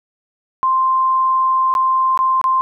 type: tone with dropouts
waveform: sine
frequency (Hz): 1046.5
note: C6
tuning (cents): 0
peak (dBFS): -12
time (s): 0.63-2.61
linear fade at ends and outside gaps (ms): 0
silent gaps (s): 1.74-1.751 / 2.175-2.19 / 2.414-2.441
effects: none